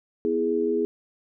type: chord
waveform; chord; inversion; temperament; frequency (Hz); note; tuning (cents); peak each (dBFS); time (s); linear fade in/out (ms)
sine; E major; second; equal; 246.9 / 329.6 / 415.3; B3 / E4 / G#4; 0 / 0 / 0; -29 / -27 / -23; 0.25-0.85; 0
effects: none